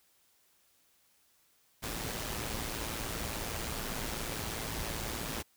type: noise with amplitude modulation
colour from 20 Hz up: pink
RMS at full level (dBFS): -35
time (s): 1.82-5.43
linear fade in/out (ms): 20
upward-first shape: sine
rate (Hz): 112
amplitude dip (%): 55
effects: white hiss -69 dBFS RMS until 5.56 s